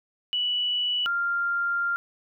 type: tone pair in turn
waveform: sine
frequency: 2953 / 1393.6 Hz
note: F#7 / F6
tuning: -4 / -4 cents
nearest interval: octave + minor second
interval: 1300 cents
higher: first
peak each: -23 dBFS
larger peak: neither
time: 0.33-1.06 / 1.06-1.96 s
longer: second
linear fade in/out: 0 ms
effects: none